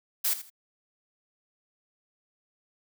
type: noise with echo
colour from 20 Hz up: blue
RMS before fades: -26 dBFS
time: 0.24-0.34 s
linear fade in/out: 10 ms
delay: 81 ms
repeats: 2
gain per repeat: -13 dB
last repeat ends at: 0.502 s
effects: none